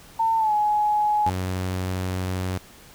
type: tone with pitch glide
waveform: sine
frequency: 901 to 840.7 Hz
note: A5 to G#5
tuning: +41 to +21 cents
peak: -18 dBFS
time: 0.19-1.3 s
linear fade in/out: 10 ms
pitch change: -120 cents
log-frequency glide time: 0.37-0.53 s
type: tone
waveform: sawtooth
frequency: 92.5 Hz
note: F#2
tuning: in tune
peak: -21 dBFS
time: 1.26-2.58 s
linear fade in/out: 5 ms
effects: pink hiss -48 dBFS RMS until 2.94 s